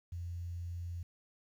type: tone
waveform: sine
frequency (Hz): 86.6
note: F2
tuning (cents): -14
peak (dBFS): -38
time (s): 0.12-1.03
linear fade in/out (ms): 5
effects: 11-bit